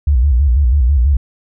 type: tone with vibrato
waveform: sine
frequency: 65.9 Hz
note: C2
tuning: 13 cents sharp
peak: -8 dBFS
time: 0.07-1.17 s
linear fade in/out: 5 ms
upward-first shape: square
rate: 6.1 Hz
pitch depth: 160 cents each way
effects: none